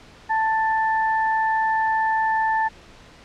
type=tone pair together; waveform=sine; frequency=882.4 / 1766 Hz; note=A5 / A6; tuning=+5 / +6 cents; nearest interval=octave; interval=1201 cents; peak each=-19 / -25 dBFS; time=0.29-2.69 s; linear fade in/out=20 ms; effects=pink hiss -47 dBFS RMS until 3.24 s + low-pass 5000 Hz 12 dB/octave